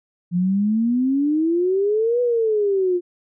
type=exponential two-way sweep; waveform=sine; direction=up then down; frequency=172.1 to 493.9 to 348.3 Hz; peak=-16 dBFS; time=0.31-3.01 s; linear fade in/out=50 ms; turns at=2.21 s; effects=none